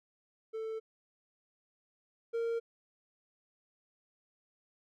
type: tone pair in turn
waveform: triangle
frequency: 443.1 / 462.2 Hz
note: A4 / A#4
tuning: +12 / -15 cents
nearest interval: minor second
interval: 73 cents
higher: second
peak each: -34 / -29 dBFS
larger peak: second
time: 0.53-0.8 / 2.33-2.6 s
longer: neither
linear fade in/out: 20 ms
effects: none

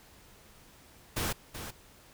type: noise with echo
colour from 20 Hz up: pink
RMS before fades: -32 dBFS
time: 1.16-1.33 s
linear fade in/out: 10 ms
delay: 380 ms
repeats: 1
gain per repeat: -9 dB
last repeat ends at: 1.71 s
effects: pink hiss -57 dBFS RMS until 2.13 s

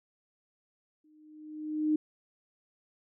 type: tone with exponential growth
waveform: sine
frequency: 306.5 Hz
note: D#4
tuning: 26 cents flat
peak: -22 dBFS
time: 1.04-1.96 s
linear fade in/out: 5 ms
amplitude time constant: 200 ms
effects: none

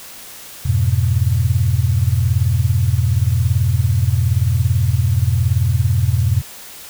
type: chord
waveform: sine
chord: F diminished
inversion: none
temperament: just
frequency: 87.31 / 104.77 / 125.72 Hz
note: F2 / Ab2 / Cb3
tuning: 0 / +16 / +31 cents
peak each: -17 dBFS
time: 0.65-6.42 s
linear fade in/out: 10 ms
effects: white hiss -36 dBFS RMS until 6.89 s

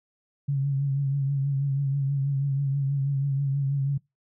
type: tone with vibrato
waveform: sine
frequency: 138.59 Hz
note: C#3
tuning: in tune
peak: -22 dBFS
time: 0.48-3.98 s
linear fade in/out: 10 ms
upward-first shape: triangle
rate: 6.2 Hz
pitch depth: 51 cents each way
effects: noise-tail reverb RT60 0.2 s tail -24 dB re dry

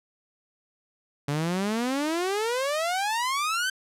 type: exponential sweep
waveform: sawtooth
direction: up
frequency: 140 to 1568 Hz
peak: -21 dBFS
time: 1.28-3.7 s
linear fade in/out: 5 ms
effects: low-pass 11000 Hz 12 dB/octave

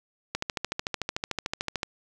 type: click train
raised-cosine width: 0.2 ms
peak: -11 dBFS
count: 21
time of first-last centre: 0.35-1.831 s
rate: 13.5 Hz
effects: none

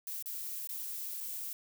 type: noise with dropouts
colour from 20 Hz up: violet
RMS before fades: -40 dBFS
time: 0.07-1.53 s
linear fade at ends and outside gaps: 1 ms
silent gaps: 0.225-0.259 / 0.673-0.691 / 1.204-1.208 s
effects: none

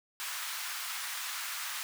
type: high-pass noise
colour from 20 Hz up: pink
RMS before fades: -38 dBFS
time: 0.2-1.83 s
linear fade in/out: 0 ms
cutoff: 1100 Hz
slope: 24 dB/octave
effects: none

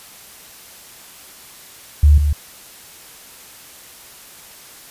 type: tone pair in turn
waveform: sine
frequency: 73.6 / 73.6 Hz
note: D2 / D2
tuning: +4 / +4 cents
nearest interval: unison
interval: 0 cents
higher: neither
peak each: -6 / -13 dBFS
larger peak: first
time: 2.03-2.18 / 2.18-2.33 s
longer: neither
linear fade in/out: 5 ms
effects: white hiss -41 dBFS RMS until 4.9 s + resampled to 32000 Hz

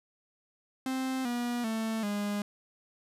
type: tone with pitch steps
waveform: 45% pulse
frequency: 261.6 / 241.3 / 222.5 / 205.2 Hz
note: C4 / B3 / A3 / G#3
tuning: 0 / -40 / +20 / -21 cents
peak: -30 dBFS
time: 0.86-2.42 s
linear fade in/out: 2 ms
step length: 390 ms
effects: resampled to 32000 Hz

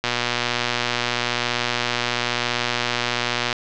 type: click train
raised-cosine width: 0.2 ms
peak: -3 dBFS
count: 423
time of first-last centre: 0.04-3.528 s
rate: 121 Hz
effects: low-pass 5000 Hz 12 dB/octave

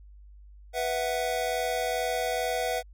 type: chord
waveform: square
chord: B suspended fourth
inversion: none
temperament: just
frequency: 493.9 / 658.5 / 740.8 Hz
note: B4 / E5 / F#5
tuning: 0 / -2 / +2 cents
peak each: -32 dBFS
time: 0.73-2.83 s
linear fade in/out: 50 ms
effects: added 50 Hz sine -47 dBFS peak until 2.93 s

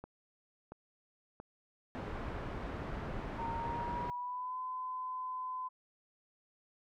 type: click train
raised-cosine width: 1 ms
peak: -32 dBFS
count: 4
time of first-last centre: 0.04-2.081 s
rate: 1.47 Hz
type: low-pass noise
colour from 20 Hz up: pink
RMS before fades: -41 dBFS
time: 1.95-4.1 s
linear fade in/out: 0 ms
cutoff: 1500 Hz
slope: 12 dB/octave
type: tone with pitch glide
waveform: sine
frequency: 922 to 1017.1 Hz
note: A#5 to C6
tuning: -19 to -49 cents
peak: -37 dBFS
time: 3.38-5.69 s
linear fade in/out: 20 ms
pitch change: +170 cents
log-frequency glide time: 3.54-4.58 s
effects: none

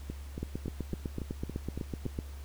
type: two click trains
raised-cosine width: 3 ms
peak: -24 / -21 dBFS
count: 8 / 15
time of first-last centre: 0.1-2.055 / 0.43-2.189 s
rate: 3.58 / 7.96 Hz
effects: added 70 Hz sine -41 dBFS peak until 2.44 s + pink hiss -55 dBFS RMS until 2.44 s

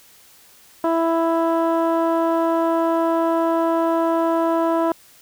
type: tone with low-pass filter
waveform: 15% pulse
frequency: 330.4 Hz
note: E4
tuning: 4 cents sharp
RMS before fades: -19 dBFS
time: 0.84-4.92 s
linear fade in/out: 2 ms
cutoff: 990 Hz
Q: 0.95
effects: white hiss -50 dBFS RMS until 5.21 s

